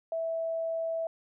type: tone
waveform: sine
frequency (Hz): 656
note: E5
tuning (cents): -9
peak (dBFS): -29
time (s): 0.12-1.07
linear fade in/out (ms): 2
effects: none